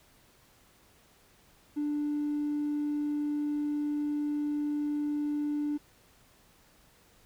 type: tone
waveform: triangle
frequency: 294.8 Hz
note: D4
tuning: 7 cents sharp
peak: -25 dBFS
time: 1.76-5.78 s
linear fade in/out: 20 ms
effects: tanh soft clip ceiling -25 dBFS + pink hiss -62 dBFS RMS until 7.25 s